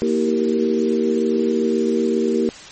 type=harmonic tone with a mistuned harmonic; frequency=77.78 Hz; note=D#2; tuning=in tune; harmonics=3 / 4 / 5 / 6; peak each=-20 / -23 / -20 / -23 dBFS; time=0.02-2.49 s; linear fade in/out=0 ms; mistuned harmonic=4; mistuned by=+56 cents; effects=white hiss -38 dBFS RMS until 2.71 s + MP3 32 kbps